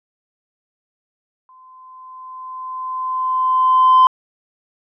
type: tone with exponential growth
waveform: sine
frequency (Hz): 1030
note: C6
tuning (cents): -28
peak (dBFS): -4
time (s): 1.49-4.07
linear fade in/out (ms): 1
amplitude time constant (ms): 560
effects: tanh soft clip ceiling -5 dBFS